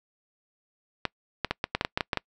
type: clicks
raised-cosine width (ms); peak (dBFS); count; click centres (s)
0.3; -9; 11; 1.053 / 1.447 / 1.51 / 1.641 / 1.75 / 1.811 / 1.849 / 1.975 / 2.008 / 2.132 / 2.173
effects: noise-tail reverb RT60 0.1 s tail -26 dB re dry